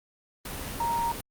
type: tone in noise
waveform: sine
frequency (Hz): 933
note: A#5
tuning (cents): +1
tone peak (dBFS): -25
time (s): 0.8-1.12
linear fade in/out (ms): 5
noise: pink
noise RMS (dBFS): -36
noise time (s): 0.45-1.21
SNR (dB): +8
effects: Opus 32 kbps